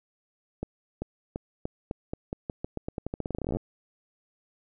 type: accelerating click train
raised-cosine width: 2 ms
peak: -18 dBFS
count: 29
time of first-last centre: 0.63-3.569 s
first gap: 390 ms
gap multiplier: 0.87
effects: none